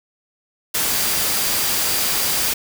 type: tone in noise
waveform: sine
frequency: 4743 Hz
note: D8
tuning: 16 cents sharp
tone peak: -30 dBFS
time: 0.9-2.5 s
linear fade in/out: 10 ms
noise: white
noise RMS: -20 dBFS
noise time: 0.74-2.54 s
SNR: -13 dB
effects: none